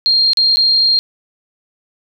sine tone with dropouts, 4212 Hz, C8, 11 cents sharp, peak -9 dBFS, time 0.06-0.99 s, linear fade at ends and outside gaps 0 ms, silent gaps 0.333-0.372 / 0.559-0.57 s, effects none

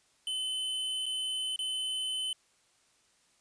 square tone with dropouts, 3041 Hz, F#7, 47 cents sharp, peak -32 dBFS, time 0.27-2.33 s, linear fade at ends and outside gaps 2 ms, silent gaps 1.058-1.063 / 1.561-1.59 s, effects white hiss -68 dBFS RMS until 3.4 s + resampled to 22050 Hz

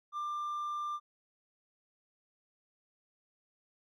sine tone with hard clipping, 1190 Hz, D6, 22 cents sharp, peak -35 dBFS, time 0.12-1 s, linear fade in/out 50 ms, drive 2 dB, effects none

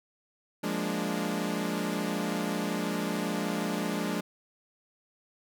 sawtooth chord, Bb dominant seventh, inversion second, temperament equal, 174.61 / 207.7 / 233.1 / 293.7 Hz, F3 / Ab3 / Bb3 / D4, 0 / 0 / 0 / 0 cents, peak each -31 / -29 / -33 / -31 dBFS, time 0.63-4.21 s, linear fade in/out 10 ms, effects none

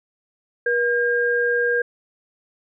sine tone pair together, 480 / 1612.1 Hz, B4 / G6, -49 / +48 cents, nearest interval octave + major sixth, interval 2097 cents, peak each -20 dBFS, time 0.66-1.82 s, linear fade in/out 5 ms, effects none

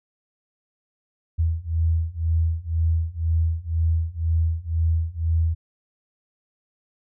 sine beating tone pair, 80.9 / 82.9 Hz, E2 / E2, -32 / +10 cents, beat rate 2 Hz, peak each -23 / -22 dBFS, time 1.38-5.55 s, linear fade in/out 20 ms, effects none

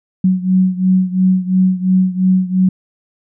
sine beating tone pair, 185 / 187.9 Hz, F#3 / F#3, 0 / +27 cents, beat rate 2.9 Hz, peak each -12 / -15 dBFS, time 0.24-2.69 s, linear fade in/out 5 ms, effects none

